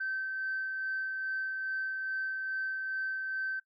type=tone with tremolo; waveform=sine; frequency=1546 Hz; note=G6; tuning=24 cents flat; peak=-30 dBFS; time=0-3.6 s; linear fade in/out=10 ms; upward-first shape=sine; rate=2.4 Hz; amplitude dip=30%; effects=noise-tail reverb RT60 0.1 s tail -21 dB re dry + tanh soft clip ceiling -27 dBFS